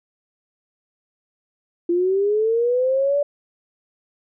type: linear sweep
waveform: sine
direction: up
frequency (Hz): 340 to 583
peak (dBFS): -16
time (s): 1.89-3.23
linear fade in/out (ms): 5
effects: none